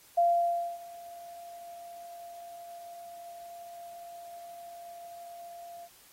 sine tone with ADSR envelope, 690 Hz, F5, 21 cents flat, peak -20 dBFS, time 0.17-5.89 s, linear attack 12 ms, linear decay 600 ms, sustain -23 dB, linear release 47 ms, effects white hiss -58 dBFS RMS until 6.12 s + AAC 48 kbps

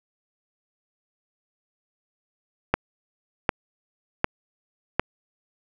click train, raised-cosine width 0.5 ms, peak -3 dBFS, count 4, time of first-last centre 2.74-4.996 s, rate 1.33 Hz, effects none

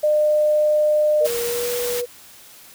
sine tone, 604 Hz, D5, 48 cents sharp, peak -14 dBFS, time 0.03-1.27 s, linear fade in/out 10 ms
sine tone with pitch glide, 473.8 to 485.2 Hz, A#4 to B4, +28 to -31 cents, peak -22 dBFS, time 1.2-2.06 s, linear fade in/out 20 ms, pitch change +41 cents, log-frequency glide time 1.44-1.7 s
white noise, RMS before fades -28 dBFS, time 1.24-2.02 s, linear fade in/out 20 ms
effects white hiss -45 dBFS RMS until 2.74 s

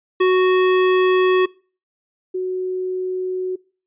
square / sine tone pair in turn, 370 / 370 Hz, F#4 / F#4, 0 / 0 cents, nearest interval unison, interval 0 cents, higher neither, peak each -13 / -20 dBFS, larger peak first, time 0.2-1.46 / 2.34-3.56 s, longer first, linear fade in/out 10 ms, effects noise-tail reverb RT60 0.4 s tail -24 dB re dry + resampled to 8000 Hz

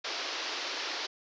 white band-pass noise, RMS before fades -36 dBFS, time 0.04-1.07 s, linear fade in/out 10 ms, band 300 to 5500 Hz, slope 48 dB/octave, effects resampled to 16000 Hz

